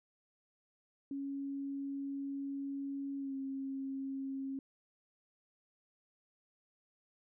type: tone with pitch glide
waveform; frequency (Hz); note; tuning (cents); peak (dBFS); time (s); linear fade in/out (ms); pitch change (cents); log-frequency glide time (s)
sine; 277.2 to 270.2; C#4 to C#4; 0 to -44; -37; 1.11-4.59; 2; -44; 3.18-3.34
effects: none